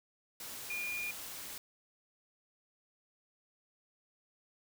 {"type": "tone in noise", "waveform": "sine", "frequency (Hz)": 2424, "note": "D#7", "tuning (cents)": -46, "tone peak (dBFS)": -36, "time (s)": [0.7, 1.11], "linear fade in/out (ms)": 2, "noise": "white", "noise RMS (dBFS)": -45, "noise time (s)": [0.4, 1.58], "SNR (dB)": 6, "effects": []}